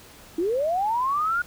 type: linear sweep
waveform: sine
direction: up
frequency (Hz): 314 to 1451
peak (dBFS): -21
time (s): 0.38-1.42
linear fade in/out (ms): 5
effects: pink hiss -48 dBFS RMS until 1.46 s